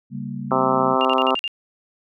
sine chord, G diminished, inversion second, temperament equal, 138.59 / 196 / 233.1 Hz, Db3 / G3 / Bb3, 0 / 0 / 0 cents, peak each -31 dBFS, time 0.1-0.97 s, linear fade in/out 50 ms
harmonic tone, 130.81 Hz, C3, in tune, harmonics 2 / 3 / 4 / 5 / 6 / 7 / 8 / 9 / 10, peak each -25 / -25 / -25 / -25 / -25 / -25 / -25 / -25 / -25 dBFS, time 0.51-1.35 s, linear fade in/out 2 ms
sine tone bursts, 2800 Hz, F7, 4 cents sharp, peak -22 dBFS, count 6, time 1.01-1.478 s, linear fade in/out 0 ms, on 38 ms, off 48 ms
effects none

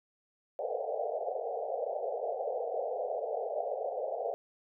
pink band-pass noise, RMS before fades -35 dBFS, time 0.59-4.34 s, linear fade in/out 0 ms, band 440 to 770 Hz, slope 96 dB/octave, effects none

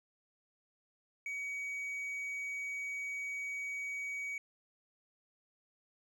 sine tone with hard clipping, 2260 Hz, C#7, 33 cents sharp, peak -38 dBFS, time 1.26-4.38 s, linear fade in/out 2 ms, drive 3 dB, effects none

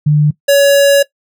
sine / square tone pair in turn, 149.4 / 562.4 Hz, D3 / C#5, +30 / +25 cents, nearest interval octave + major seventh, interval 2295 cents, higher second, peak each -6 dBFS, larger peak neither, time 0.06-0.31 / 0.48-1.03 s, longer second, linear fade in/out 10 ms, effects noise-tail reverb RT60 0.1 s tail -19 dB re dry

